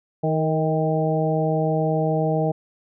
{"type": "harmonic tone with a mistuned harmonic", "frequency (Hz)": 158.1, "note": "D#3", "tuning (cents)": 28, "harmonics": [1, 2, 3, 4, 5], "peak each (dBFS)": [-22, -28, -25, -25, -28], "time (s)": [0.23, 2.52], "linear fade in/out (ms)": 10, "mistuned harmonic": 3, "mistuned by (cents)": -26, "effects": []}